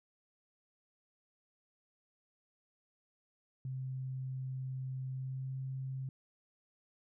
sine tone with pitch glide, 130.81 to 132.41 Hz, C3 to C3, 0 to +21 cents, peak -37 dBFS, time 3.65-6.09 s, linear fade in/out 2 ms, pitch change +21 cents, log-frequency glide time 5.1-5.57 s, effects none

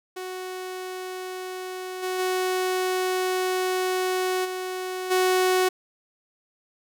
sawtooth tone with level steps, 370 Hz, F#4, in tune, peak -28 / -22 / -19 / -25 / -15 dBFS, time 0.16-5.69 s, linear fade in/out 10 ms, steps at 2.02 / 2.18 / 4.44 / 5.1 s, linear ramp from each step 20 ms, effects none

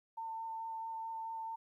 sine tone with vibrato, 900 Hz, A5, 39 cents sharp, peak -39 dBFS, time 0.17-1.56 s, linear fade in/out 10 ms, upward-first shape square, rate 4.6 Hz, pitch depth 8 cents each way, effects 13-bit

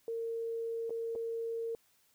sine tone with dropouts, 458.2 Hz, A#4, 30 cents flat, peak -34 dBFS, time 0.08-1.75 s, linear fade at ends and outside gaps 1 ms, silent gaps 0.896-0.905 / 1.152-1.158 s, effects white hiss -70 dBFS RMS until 2.14 s

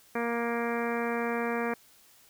harmonic tone, 234.8 Hz, A#3, 13 cents sharp, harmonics 1 / 2 / 3 / 4 / 5 / 6 / 7 / 8 / 9 / 10, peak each -33 / -32 / -37 / -39 / -39 / -42 / -39 / -42 / -44 / -42 dBFS, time 0.15-1.74 s, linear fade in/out 5 ms, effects white hiss -59 dBFS RMS until 2.29 s

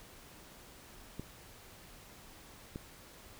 clicks, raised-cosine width 3 ms, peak -27 dBFS, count 2, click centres 1.196 / 2.759 s, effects pink hiss -55 dBFS RMS until 3.39 s

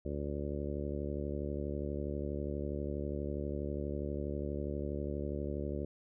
harmonic tone, 72.3 Hz, D2, 27 cents flat, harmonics 1 / 2 / 3 / 4 / 5 / 6 / 7 / 8, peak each -39 / -43 / -43 / -44 / -42 / -46 / -46 / -46 dBFS, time 0.05-5.85 s, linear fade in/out 5 ms, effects none

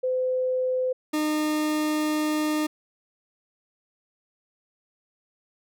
sine / 40% pulse tone pair in turn, 511 / 305.3 Hz, C5 / D#4, -41 / -33 cents, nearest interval major sixth, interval 892 cents, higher first, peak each -22 dBFS, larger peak neither, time 0.03-0.93 / 1.13-2.67 s, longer second, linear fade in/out 10 ms, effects none

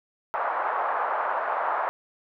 pink band-pass noise, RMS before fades -27 dBFS, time 0.34-1.89 s, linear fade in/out 0 ms, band 710 to 1300 Hz, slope 24 dB/octave, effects none

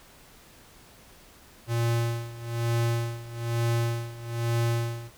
square tone with tremolo, 117 Hz, A#2, 7 cents sharp, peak -23 dBFS, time 1.67-5.11 s, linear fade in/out 50 ms, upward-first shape sine, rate 1.1 Hz, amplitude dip 85%, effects pink hiss -53 dBFS RMS until 5.17 s

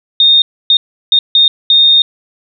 sine tone bursts at uneven times, 3677 Hz, A#7, 24 cents flat, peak -4 dBFS, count 5, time 0.2-0.42 / 0.7-0.77 / 1.12-1.19 / 1.35-1.48 / 1.7-2.02 s, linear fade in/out 2 ms, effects none

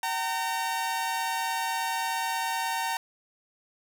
sawtooth tone pair together, 765 / 914.7 Hz, G5 / A#5, -42 / -33 cents, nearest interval minor third, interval 309 cents, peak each -29 / -25 dBFS, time 0.03-2.97 s, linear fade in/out 2 ms, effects none

